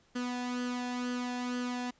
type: tone with flanger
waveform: sawtooth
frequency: 246.9 Hz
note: B3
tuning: in tune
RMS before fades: -35 dBFS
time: 0.15-1.91 s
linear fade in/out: 10 ms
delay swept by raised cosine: 0.64 to 1.18 ms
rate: 2.1 Hz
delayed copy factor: +0.6
effects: pink hiss -67 dBFS RMS until 1.99 s + resampled to 16000 Hz